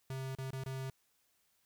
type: tone with dropouts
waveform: square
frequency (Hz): 132.6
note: C3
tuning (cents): +23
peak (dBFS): -39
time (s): 0.1-0.9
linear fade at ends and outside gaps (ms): 2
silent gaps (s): 0.351-0.385 / 0.507-0.53 / 0.637-0.661
effects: white hiss -75 dBFS RMS until 1.65 s